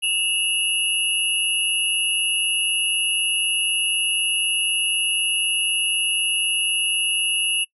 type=tone cluster; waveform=sine; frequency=2676 / 2872 / 11020 Hz; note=E7 / F7 / F9; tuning=+25 / +48 / -24 cents; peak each=-25 / -21 / -25 dBFS; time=0.02-7.65 s; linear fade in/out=20 ms; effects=noise-tail reverb RT60 0.1 s tail -25 dB re dry